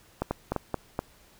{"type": "clicks", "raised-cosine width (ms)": 1, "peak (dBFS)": -13, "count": 6, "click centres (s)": [0.22, 0.31, 0.52, 0.563, 0.743, 0.991], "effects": ["pink hiss -58 dBFS RMS until 1.39 s"]}